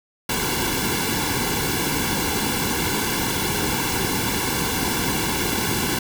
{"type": "noise with comb filter", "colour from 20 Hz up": "pink", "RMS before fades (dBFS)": -23, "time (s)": [0.29, 5.99], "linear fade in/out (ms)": 5, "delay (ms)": 1.6, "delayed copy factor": -0.85, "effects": []}